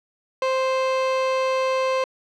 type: tone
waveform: 30% pulse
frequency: 523.3 Hz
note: C5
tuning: in tune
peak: -17 dBFS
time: 0.42-2.04 s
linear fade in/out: 2 ms
effects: low-pass 4000 Hz 12 dB/octave